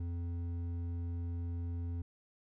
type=tone with hard clipping; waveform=sine; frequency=86 Hz; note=F2; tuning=26 cents flat; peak=-37 dBFS; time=0-2.02 s; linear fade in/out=5 ms; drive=7 dB; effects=none